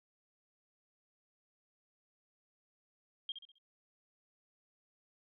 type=tone with echo; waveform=sine; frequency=3214 Hz; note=G7; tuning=43 cents sharp; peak=-36 dBFS; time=3.29-3.32 s; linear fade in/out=2 ms; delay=66 ms; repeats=4; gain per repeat=-8 dB; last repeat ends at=3.584 s; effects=none